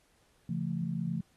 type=chord; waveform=sine; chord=Db augmented; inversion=none; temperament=equal with one note detuned; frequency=138.59 / 170.53 / 220 Hz; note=Db3 / F3 / A3; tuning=0 / -41 / 0 cents; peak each=-37 / -33 / -37 dBFS; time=0.49-1.21 s; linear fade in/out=5 ms; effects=pink hiss -69 dBFS RMS until 1.36 s + AAC 32 kbps